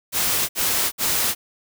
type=noise bursts; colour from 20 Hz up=white; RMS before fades=-21 dBFS; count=3; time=0.12-1.35 s; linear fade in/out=50 ms; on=370 ms; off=60 ms; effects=none